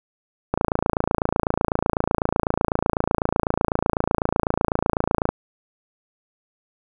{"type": "click train", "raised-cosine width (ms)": 1, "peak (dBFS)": -5, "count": 134, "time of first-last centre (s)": [0.54, 5.29], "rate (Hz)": 28, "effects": []}